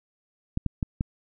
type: clicks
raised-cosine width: 5 ms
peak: -13 dBFS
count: 4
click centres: 0.574 / 0.663 / 0.828 / 1.009 s
effects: none